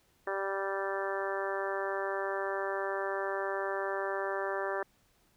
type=harmonic tone; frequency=195.4 Hz; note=G3; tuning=5 cents flat; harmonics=2 / 3 / 4 / 5 / 6 / 7 / 8 / 9; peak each=-36 / -37 / -41 / -41 / -41 / -44 / -42 / -41 dBFS; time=0.27-4.83 s; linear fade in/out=2 ms; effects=pink hiss -69 dBFS RMS until 5.36 s